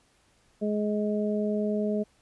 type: harmonic tone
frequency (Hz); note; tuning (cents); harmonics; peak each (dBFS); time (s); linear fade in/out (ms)
210; G#3; +19; 1 / 2 / 3; -27 / -30 / -32; 0.61-2.04; 20
effects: pink hiss -65 dBFS RMS until 2.21 s + resampled to 24000 Hz

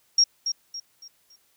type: tone with echo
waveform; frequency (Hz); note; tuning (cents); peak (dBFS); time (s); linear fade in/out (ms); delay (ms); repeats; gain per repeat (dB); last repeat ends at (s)
sine; 5588; F8; 0; -14; 0.18-0.24; 5; 280; 4; -9; 1.36
effects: white hiss -65 dBFS RMS until 1.56 s

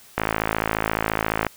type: click train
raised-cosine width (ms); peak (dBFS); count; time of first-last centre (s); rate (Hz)
0.5; -5; 71; 0.18-1.467; 54.4
effects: white hiss -49 dBFS RMS until 1.56 s

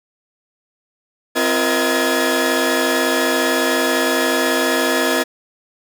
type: tone cluster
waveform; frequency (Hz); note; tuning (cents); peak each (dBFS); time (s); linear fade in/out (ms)
sawtooth; 262.2 / 342.2 / 473.5 / 630 / 1693; C4 / F4 / A#4 / D#5 / G#6; +4 / -35 / +27 / +21 / +33; -18; 1.35-5.24; 20
effects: none

